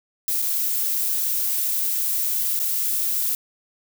violet noise with dropouts, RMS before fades -23 dBFS, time 0.28-3.35 s, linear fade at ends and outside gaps 1 ms, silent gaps 0.418-0.423 / 2.592-2.599 s, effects none

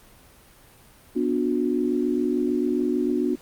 sine chord, B minor, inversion none, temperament equal with one note detuned, 246.9 / 293.7 / 362.4 Hz, B3 / D4 / F#4, 0 / 0 / -36 cents, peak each -25 dBFS, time 1.15-3.36 s, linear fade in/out 20 ms, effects pink hiss -52 dBFS RMS until 3.41 s + Opus 32 kbps

